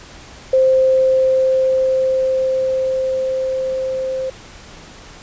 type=tone with level ramp; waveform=sine; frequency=523.3 Hz; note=C5; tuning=in tune; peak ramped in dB=-9 to -19 dBFS; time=0.53-4.3 s; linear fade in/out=5 ms; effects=pink hiss -39 dBFS RMS until 5.22 s + resampled to 16000 Hz